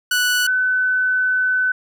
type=tone pair in turn; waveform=sawtooth / sine; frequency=1480 / 1508.5 Hz; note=F#6 / F#6; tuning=0 / +33 cents; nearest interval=unison; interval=33 cents; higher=second; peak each=-12 / -15 dBFS; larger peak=first; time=0.11-0.47 / 0.47-1.72 s; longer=second; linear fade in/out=5 ms; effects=none